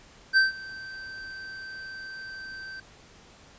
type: tone with ADSR envelope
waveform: square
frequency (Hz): 1554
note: G6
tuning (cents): -16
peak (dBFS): -16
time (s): 0.33-2.8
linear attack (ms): 39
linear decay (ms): 150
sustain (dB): -22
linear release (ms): 4
effects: pink hiss -53 dBFS RMS until 3.58 s + resampled to 16000 Hz